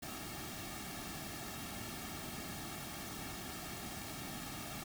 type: noise with comb filter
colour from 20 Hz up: pink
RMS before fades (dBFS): -45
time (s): 0.02-4.84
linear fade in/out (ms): 10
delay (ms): 2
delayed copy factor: -0.7
effects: none